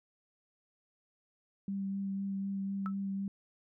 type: tone with vibrato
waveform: sine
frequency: 196 Hz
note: G3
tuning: in tune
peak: -33 dBFS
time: 1.68-3.28 s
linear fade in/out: 2 ms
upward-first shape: sine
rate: 4 Hz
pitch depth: 12 cents each way
type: tone with exponential decay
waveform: sine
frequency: 1309 Hz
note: E6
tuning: 13 cents flat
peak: -33 dBFS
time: 2.86-2.94 s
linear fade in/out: 0 ms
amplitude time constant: 16 ms
effects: none